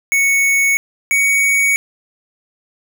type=tone pair in turn; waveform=square; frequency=2217 / 2241 Hz; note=C#7 / C#7; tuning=0 / +18 cents; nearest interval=unison; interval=18 cents; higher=second; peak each=-12 dBFS; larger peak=neither; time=0.12-0.77 / 1.11-1.76 s; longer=neither; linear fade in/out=0 ms; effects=none